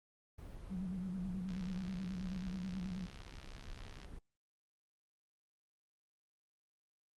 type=noise; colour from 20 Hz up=brown; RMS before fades=-49 dBFS; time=0.38-4.19 s; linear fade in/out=5 ms
type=tone with vibrato; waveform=sine; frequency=185 Hz; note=F#3; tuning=in tune; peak=-38 dBFS; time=0.7-3.07 s; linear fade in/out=20 ms; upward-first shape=square; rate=9.3 Hz; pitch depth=61 cents each way
type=click train; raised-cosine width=0.2 ms; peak=-36 dBFS; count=171; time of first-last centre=1.49-4.046 s; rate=66.5 Hz
effects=Opus 24 kbps